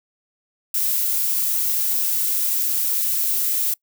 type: noise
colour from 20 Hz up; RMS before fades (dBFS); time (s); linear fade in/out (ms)
violet; -21; 0.74-3.74; 5
effects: noise-tail reverb RT60 0.1 s tail -24 dB re dry

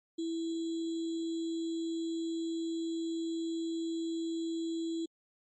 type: tone with sample-and-hold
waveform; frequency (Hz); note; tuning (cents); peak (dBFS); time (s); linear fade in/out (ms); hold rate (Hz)
sine; 329.6; E4; 0; -32; 0.18-5.06; 10; 3675
effects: MP3 32 kbps

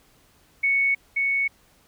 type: tone with echo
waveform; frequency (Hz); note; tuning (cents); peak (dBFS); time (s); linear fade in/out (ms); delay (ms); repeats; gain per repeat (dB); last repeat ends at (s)
sine; 2217; C#7; 0; -18; 0.63-0.95; 10; 530; 1; -2; 1.48
effects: pink hiss -59 dBFS RMS until 1.87 s

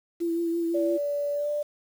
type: tone with vibrato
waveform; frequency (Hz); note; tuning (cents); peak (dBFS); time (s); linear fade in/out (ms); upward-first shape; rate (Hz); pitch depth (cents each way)
sine; 337; E4; +38; -24; 0.2-0.98; 20; triangle; 5.9; 31
type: tone with pitch glide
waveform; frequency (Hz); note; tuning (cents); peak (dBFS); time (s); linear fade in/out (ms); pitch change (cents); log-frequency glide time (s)
sine; 577 to 590.1; D5 to D5; -31 to +8; -25; 0.74-1.63; 10; +39; 1.33-1.5
effects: 8-bit

